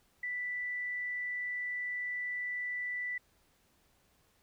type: tone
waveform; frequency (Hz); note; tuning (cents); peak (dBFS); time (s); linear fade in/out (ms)
sine; 1975.5; B6; 0; -34; 0.23-3.18; 5
effects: pink hiss -70 dBFS RMS until 4.42 s

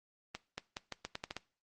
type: accelerating click train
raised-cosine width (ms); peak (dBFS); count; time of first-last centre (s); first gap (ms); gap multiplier
0.2; -21; 9; 0.35-1.367; 230; 0.82
effects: noise-tail reverb RT60 0.4 s tail -20 dB re dry + Opus 24 kbps

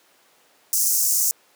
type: high-pass noise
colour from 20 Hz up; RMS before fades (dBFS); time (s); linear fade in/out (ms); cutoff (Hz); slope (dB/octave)
pink; -20; 0.73-1.31; 0; 5700; 48
effects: pink hiss -57 dBFS RMS until 1.55 s + high-pass 400 Hz 12 dB/octave

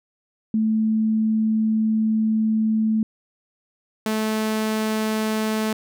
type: tone pair in turn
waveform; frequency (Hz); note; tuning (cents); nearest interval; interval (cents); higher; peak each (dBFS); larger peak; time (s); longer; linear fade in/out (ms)
sine / sawtooth; 219.1 / 217.6; A3 / A3; -7 / -19; unison; 12; first; -17; neither; 0.54-3.03 / 4.06-5.73; first; 2
effects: none

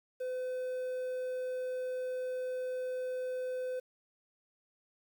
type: tone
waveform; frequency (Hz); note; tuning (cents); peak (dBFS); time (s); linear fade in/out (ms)
triangle; 508; B4; +49; -32; 0.2-3.8; 10
effects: 10-bit

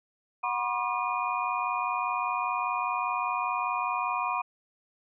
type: tone cluster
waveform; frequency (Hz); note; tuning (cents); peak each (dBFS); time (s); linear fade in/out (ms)
sine; 734 / 972 / 1072 / 1197 / 2450; F#5 / B5 / C6 / D6 / D#7; -14 / -28 / +42 / +33 / -27; -34 / -31 / -32 / -35 / -36; 0.43-4.42; 10
effects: none

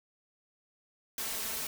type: noise with comb filter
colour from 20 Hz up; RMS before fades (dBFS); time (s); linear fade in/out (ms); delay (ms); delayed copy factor
white; -36; 1.18-1.67; 2; 4.5; +0.6
effects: none

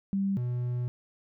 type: tone pair in turn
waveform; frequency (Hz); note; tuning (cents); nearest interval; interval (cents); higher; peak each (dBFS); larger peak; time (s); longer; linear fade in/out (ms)
sine / triangle; 196 / 122.76; G3 / B2; 0 / -10; minor sixth; 810; first; -25 / -26; first; 0.13-0.37 / 0.37-0.88; second; 0
effects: none

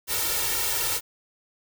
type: noise with comb filter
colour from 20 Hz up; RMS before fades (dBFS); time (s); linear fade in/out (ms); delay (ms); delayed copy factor
white; -26; 0.07-1.01; 50; 2.2; +1
effects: none

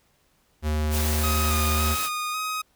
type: tone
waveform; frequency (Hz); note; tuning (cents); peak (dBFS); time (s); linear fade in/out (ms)
square; 76.3; D#2; -33; -23; 0.62-1.97; 50
type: noise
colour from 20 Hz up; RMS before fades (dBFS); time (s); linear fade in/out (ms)
white; -30; 0.9-2.1; 50
type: tone with vibrato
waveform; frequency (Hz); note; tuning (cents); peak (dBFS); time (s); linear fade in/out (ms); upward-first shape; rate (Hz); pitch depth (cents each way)
sawtooth; 1244.5; D#6; 0; -23; 1.23-2.62; 10; square; 1.8; 20
effects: pink hiss -65 dBFS RMS until 2.75 s

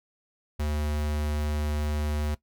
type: tone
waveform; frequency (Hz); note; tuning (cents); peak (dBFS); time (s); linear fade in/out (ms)
square; 74.8; D2; +32; -27; 0.59-2.35; 10
effects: noise-tail reverb RT60 0.1 s tail -18 dB re dry

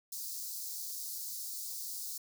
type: high-pass noise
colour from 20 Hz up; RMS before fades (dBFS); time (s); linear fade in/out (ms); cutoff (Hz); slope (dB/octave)
white; -41; 0.12-2.18; 5; 4300; 48
effects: none

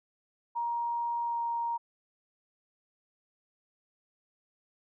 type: tone with pitch glide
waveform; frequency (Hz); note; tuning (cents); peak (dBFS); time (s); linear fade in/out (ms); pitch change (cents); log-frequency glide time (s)
sine; 942 to 936; A#5 to A#5; +18 to +7; -29; 0.55-1.78; 20; -11; 1.24-1.4
effects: none

